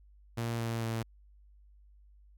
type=tone with pitch steps; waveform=sawtooth; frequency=116.54 / 115.07 / 113.62 Hz; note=A#2 / A#2 / A#2; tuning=0 / -22 / -44 cents; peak=-28 dBFS; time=0.37-1.03 s; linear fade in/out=10 ms; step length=220 ms; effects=added 50 Hz sine -56 dBFS peak until 2.37 s